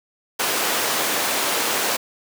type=high-pass noise; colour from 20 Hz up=pink; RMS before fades=-22 dBFS; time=0.39-1.97 s; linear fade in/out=10 ms; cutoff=440 Hz; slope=12 dB/octave; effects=none

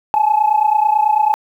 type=tone pair together; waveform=sine; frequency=839 / 868.1 Hz; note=G#5 / A5; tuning=+17 / -24 cents; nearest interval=minor second; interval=59 cents; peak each=-13 dBFS; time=0.14-1.34 s; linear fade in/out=0 ms; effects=tanh soft clip ceiling -5 dBFS + 8-bit

